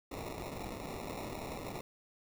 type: noise with sample-and-hold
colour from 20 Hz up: white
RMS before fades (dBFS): -42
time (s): 0.11-1.81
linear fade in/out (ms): 5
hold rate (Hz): 1575
effects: none